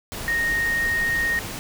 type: tone in noise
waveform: sine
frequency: 1858 Hz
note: A#6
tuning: 6 cents flat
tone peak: -20 dBFS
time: 0.28-1.39 s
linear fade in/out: 0 ms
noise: pink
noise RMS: -32 dBFS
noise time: 0.12-1.59 s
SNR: +9 dB
effects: none